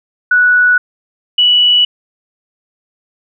sine tone pair in turn, 1474 / 2948 Hz, F#6 / F#7, -7 / -7 cents, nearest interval octave, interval 1200 cents, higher second, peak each -6 dBFS, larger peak neither, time 0.31-0.78 / 1.38-1.85 s, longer neither, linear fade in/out 5 ms, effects none

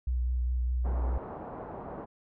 sine tone with vibrato, 61.7 Hz, B1, 1 cent flat, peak -26 dBFS, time 0.07-1.18 s, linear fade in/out 5 ms, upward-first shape sine, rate 4.9 Hz, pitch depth 23 cents each way
white low-pass noise, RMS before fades -41 dBFS, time 0.84-2.06 s, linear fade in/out 20 ms, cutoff 930 Hz, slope 24 dB/octave
effects none

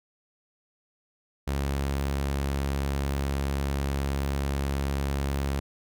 sawtooth tone, 69.3 Hz, C#2, in tune, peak -22 dBFS, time 1.47-5.6 s, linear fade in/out 10 ms, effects none

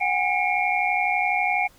sine tone cluster, 734 / 806 / 2181 / 2364 Hz, F#5 / G5 / C#7 / D7, -14 / +48 / -29 / +11 cents, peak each -25 dBFS, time 0-1.68 s, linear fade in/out 20 ms, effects pink hiss -55 dBFS RMS until 1.78 s + MP3 96 kbps

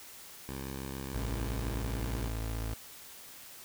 10% pulse tone with pitch glide, 67.1 to 65.15 Hz, C2 to C2, +44 to -7 cents, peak -30 dBFS, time 0.49-2.28 s, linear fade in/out 0 ms, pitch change -51 cents, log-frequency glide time 1.81-2.05 s
30% pulse tone, 55.4 Hz, A1, 13 cents sharp, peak -31 dBFS, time 1.14-2.74 s, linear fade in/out 5 ms
effects white hiss -50 dBFS RMS until 3.64 s

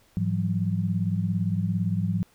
sine tone cluster, 105.2 / 169.6 / 187.2 Hz, G#2 / E3 / F#3, +23 / +50 / +20 cents, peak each -27 / -27 / -28 dBFS, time 0.17-2.23 s, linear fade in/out 0 ms, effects pink hiss -61 dBFS RMS until 2.34 s

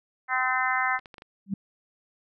harmonic tone, 257 Hz, C4, 31 cents flat, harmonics 3 / 4 / 5 / 6 / 7 / 8, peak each -30 / -30 / -30 / -30 / -30 / -30 dBFS, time 0.28-1 s, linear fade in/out 50 ms
clicks, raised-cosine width 0.3 ms, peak -28 dBFS, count 5, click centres 0.992 / 1.058 / 1.142 / 1.182 / 1.221 s
sine tone with exponential growth, 196 Hz, G3, in tune, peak -21 dBFS, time 1.46-1.54 s, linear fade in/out 5 ms, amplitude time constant 17 ms
effects none

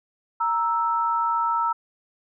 sine tone pair together, 932 / 1318 Hz, A#5 / E6, -1 / -1 cents, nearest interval tritone, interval 600 cents, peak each -23 dBFS, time 0.4-1.73 s, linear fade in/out 10 ms, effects none

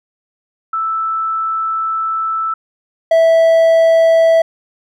sine / triangle tone pair in turn, 1318.5 / 656.2 Hz, E6 / E5, 0 / -8 cents, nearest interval octave, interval 1208 cents, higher first, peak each -15 / -5 dBFS, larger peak second, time 0.73-2.54 / 3.11-4.42 s, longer first, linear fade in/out 5 ms, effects none

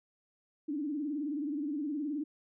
sine tone with vibrato, 293.7 Hz, D4, in tune, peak -32 dBFS, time 0.68-2.24 s, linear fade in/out 10 ms, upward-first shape sine, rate 19 Hz, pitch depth 120 cents each way, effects none

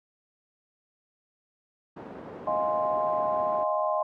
pink band-pass noise, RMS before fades -42 dBFS, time 1.96-3.64 s, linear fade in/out 10 ms, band 210 to 840 Hz, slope 12 dB/octave
sine chord, F minor seventh, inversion third, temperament equal, 622.3 / 698.5 / 830.6 / 1046.5 Hz, Eb5 / F5 / Ab5 / C6, 0 / 0 / 0 / 0 cents, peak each -27 / -32 / -33 / -29 dBFS, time 2.47-4.03 s, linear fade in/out 5 ms
effects none

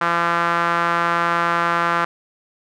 sawtooth tone with band-pass filter, 170.4 Hz, F3, 42 cents flat, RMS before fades -19 dBFS, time 0.01-2.05 s, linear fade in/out 5 ms, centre 1300 Hz, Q 2.8, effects none

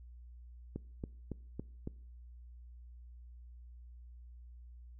click train, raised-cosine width 3 ms, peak -26 dBFS, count 5, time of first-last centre 0.76-1.874 s, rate 3.59 Hz, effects noise-tail reverb RT60 0.6 s tail -23 dB re dry + added 60 Hz sine -50 dBFS peak until 4.99 s

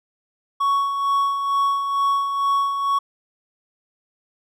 triangle tone with tremolo, 1114 Hz, C#6, 8 cents sharp, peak -14 dBFS, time 0.6-2.99 s, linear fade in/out 10 ms, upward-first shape sine, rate 2.2 Hz, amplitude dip 50%, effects none

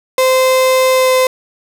35% pulse tone with pitch glide, 518 to 514.7 Hz, C5 to C5, -17 to -29 cents, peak -7 dBFS, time 0.18-1.27 s, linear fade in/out 2 ms, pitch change -12 cents, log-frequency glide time 0.92-1.12 s, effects none

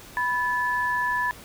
sine tone pair together, 987.8 / 1731.8 Hz, B5 / A6, 0 / -28 cents, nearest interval minor seventh, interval 972 cents, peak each -25 dBFS, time 0.17-1.31 s, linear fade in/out 0 ms, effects pink hiss -45 dBFS RMS until 1.44 s

